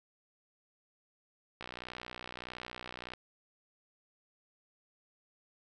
click train, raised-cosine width 0.3 ms, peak -26 dBFS, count 95, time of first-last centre 1.61-3.136 s, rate 61.6 Hz, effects none

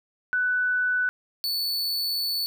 sine / 45% pulse tone pair in turn, 1492 / 4458 Hz, F#6 / C#8, +14 / +9 cents, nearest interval octave + perfect fifth, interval 1895 cents, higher second, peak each -21 / -24 dBFS, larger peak first, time 0.33-1.09 / 1.44-2.46 s, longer second, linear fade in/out 0 ms, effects none

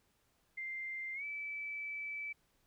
sine tone with pitch glide, 2093 to 2309 Hz, C7 to D7, 0 to -30 cents, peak -39 dBFS, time 0.57-2.33 s, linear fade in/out 10 ms, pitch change +170 cents, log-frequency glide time 1.14-1.24 s, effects pink hiss -75 dBFS RMS until 2.66 s

